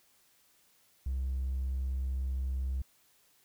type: tone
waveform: triangle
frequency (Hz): 65.41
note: C2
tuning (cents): 0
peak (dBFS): -27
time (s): 1.06-2.82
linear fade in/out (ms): 5
effects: tanh soft clip ceiling -27 dBFS + white hiss -67 dBFS RMS until 3.44 s